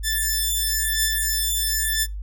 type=beating tone pair; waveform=5% pulse; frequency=1760 / 1761 Hz; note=A6 / A6; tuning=0 / +1 cents; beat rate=1 Hz; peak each=-13 dBFS; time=0.03-2.07 s; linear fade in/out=50 ms; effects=noise-tail reverb RT60 0.2 s tail -23 dB re dry + added 50 Hz sine -28 dBFS peak until 2.22 s